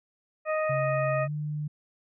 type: harmonic tone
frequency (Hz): 622.3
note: D#5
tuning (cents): 0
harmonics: 1 / 2 / 3 / 4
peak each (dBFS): -26 / -32 / -36 / -38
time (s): 0.45-1.28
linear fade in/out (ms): 50
type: tone with pitch glide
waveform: sine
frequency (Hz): 136.6 to 149.83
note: C#3 to D3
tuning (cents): -25 to +35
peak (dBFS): -29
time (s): 0.69-1.68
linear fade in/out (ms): 10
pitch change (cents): +160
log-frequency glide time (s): 1.23-1.31
effects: none